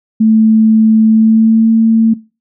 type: tone with pitch glide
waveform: sine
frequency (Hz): 220 to 224.6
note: A3 to A3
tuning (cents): 0 to +36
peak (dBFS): -5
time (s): 0.2-2.14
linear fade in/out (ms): 10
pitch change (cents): +36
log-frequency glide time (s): 1.07-1.7
effects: noise-tail reverb RT60 0.3 s tail -20 dB re dry